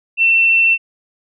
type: tone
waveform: sine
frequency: 2693 Hz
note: E7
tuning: 36 cents sharp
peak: -9 dBFS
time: 0.17-0.78 s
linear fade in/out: 50 ms
effects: none